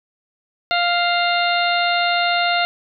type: harmonic tone with a mistuned harmonic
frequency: 698.5 Hz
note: F5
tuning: in tune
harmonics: 1 / 2 / 3 / 4 / 5 / 6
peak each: -19 / -22 / -24 / -25 / -26 / -27 dBFS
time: 0.71-2.65 s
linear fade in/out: 0 ms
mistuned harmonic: 5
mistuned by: +76 cents
effects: none